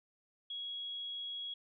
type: tone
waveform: sine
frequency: 3322 Hz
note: G#7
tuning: in tune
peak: -39 dBFS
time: 0.5-1.54 s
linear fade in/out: 5 ms
effects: none